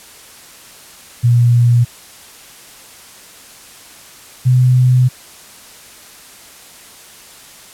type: tone pair in turn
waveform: sine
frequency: 120 / 126.48 Hz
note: B2 / B2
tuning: -49 / +42 cents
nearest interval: minor second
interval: 91 cents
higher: second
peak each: -7 dBFS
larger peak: neither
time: 1.23-1.85 / 4.45-5.09 s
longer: second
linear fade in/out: 20 ms
effects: white hiss -39 dBFS RMS until 7.73 s + low-pass 12000 Hz 12 dB/octave